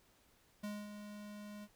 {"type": "tone with ADSR envelope", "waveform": "square", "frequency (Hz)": 207.7, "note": "G#3", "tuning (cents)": 0, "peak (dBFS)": -40, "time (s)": [0.63, 1.68], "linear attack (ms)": 11, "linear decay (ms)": 230, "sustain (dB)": -8, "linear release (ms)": 45, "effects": ["pink hiss -70 dBFS RMS until 1.75 s"]}